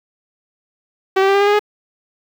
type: tone with pitch steps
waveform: sawtooth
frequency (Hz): 382.9 / 388.5 / 394.1 / 399.9 / 405.7 / 411.6 / 417.6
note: G4 / G4 / G4 / G4 / G#4 / G#4 / G#4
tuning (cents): -41 / -16 / +9 / +35 / -41 / -16 / +10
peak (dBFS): -7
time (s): 1.16-1.594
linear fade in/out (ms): 10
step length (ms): 62
effects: low-pass 3000 Hz 12 dB/octave + 7-bit